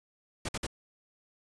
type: noise bursts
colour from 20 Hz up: pink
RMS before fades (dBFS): -34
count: 3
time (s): 0.45-0.667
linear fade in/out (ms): 5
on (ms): 37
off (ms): 53
effects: resampled to 22050 Hz